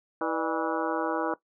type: harmonic tone with a mistuned harmonic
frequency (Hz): 162.6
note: E3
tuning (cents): -23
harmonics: 2 / 3 / 4 / 5 / 6 / 7 / 8 / 9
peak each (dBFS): -31 / -33 / -34 / -35 / -36 / -36 / -37 / -38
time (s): 0.21-1.34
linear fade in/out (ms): 2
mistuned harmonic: 4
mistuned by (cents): -130
effects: noise-tail reverb RT60 0.1 s tail -17 dB re dry